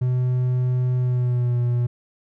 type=tone with pitch glide; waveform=triangle; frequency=125.9 to 121.19 Hz; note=B2 to B2; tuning=+34 to -32 cents; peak=-16 dBFS; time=0.01-1.87 s; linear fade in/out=10 ms; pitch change=-66 cents; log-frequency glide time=0.97-1.59 s; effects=none